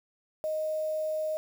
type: tone with quantisation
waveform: sine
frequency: 622.3 Hz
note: D#5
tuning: in tune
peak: -28 dBFS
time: 0.44-1.37 s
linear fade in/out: 0 ms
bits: 8
effects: none